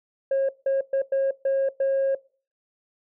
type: tone bursts at uneven times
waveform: sine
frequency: 542 Hz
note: C#5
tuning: 39 cents flat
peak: -17 dBFS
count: 6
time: 0.31-0.49 / 0.66-0.81 / 0.93-1.02 / 1.12-1.31 / 1.45-1.69 / 1.8-2.15 s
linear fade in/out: 5 ms
effects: noise-tail reverb RT60 0.4 s tail -23 dB re dry + tanh soft clip ceiling -18 dBFS